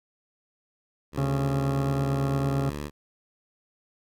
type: tone with vibrato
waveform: 10% pulse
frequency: 73.2 Hz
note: D2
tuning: 5 cents flat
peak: -24 dBFS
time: 1.12-2.91 s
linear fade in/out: 50 ms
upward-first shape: sine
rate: 19 Hz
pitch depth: 40 cents each way
type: harmonic tone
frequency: 137.5 Hz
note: C#3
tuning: 14 cents flat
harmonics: 1 / 2 / 3 / 4 / 5 / 6 / 8 / 9 / 10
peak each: -25 / -31 / -35 / -37 / -39 / -41 / -43 / -44 / -45 dBFS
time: 1.17-2.7 s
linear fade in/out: 10 ms
effects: none